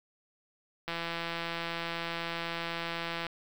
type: click train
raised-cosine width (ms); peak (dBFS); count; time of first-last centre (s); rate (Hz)
0.3; -19; 402; 0.88-3.267; 168
effects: 8-bit